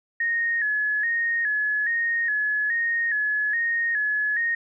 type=tone with vibrato; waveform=sine; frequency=1778 Hz; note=A6; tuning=18 cents sharp; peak=-21 dBFS; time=0.2-4.55 s; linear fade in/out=5 ms; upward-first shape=square; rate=1.2 Hz; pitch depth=76 cents each way; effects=none